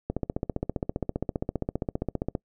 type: click train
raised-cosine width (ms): 2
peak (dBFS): -14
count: 35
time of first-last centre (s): 0.1-2.352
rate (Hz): 15.1
effects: noise-tail reverb RT60 0.1 s tail -25 dB re dry